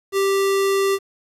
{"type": "tone", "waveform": "square", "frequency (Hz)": 392, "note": "G4", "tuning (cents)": 0, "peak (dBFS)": -17, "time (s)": [0.12, 0.99], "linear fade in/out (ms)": 50, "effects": ["resampled to 32000 Hz", "8-bit"]}